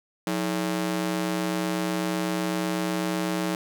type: ring-modulated tone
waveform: sawtooth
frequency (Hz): 250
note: B3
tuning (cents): +21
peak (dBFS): -18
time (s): 0.27-3.55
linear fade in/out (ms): 0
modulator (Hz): 71
effects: none